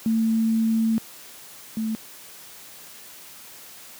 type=tone pair in turn; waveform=sine; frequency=223.8 / 220.6 Hz; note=A3 / A3; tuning=+30 / +5 cents; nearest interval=unison; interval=25 cents; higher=first; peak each=-18 / -23 dBFS; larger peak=first; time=0.06-0.98 / 1.77-1.95 s; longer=first; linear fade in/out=0 ms; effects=white hiss -44 dBFS RMS until 3.99 s + high-pass 100 Hz 12 dB/octave